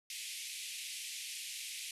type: band-pass noise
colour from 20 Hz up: pink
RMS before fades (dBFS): -44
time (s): 0.1-1.91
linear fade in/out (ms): 2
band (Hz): 2200 to 12000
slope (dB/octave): 48
effects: resampled to 32000 Hz